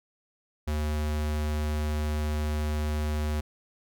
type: tone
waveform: square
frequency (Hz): 75.6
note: D#2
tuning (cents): -49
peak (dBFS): -27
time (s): 0.67-3.41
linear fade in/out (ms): 10
effects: none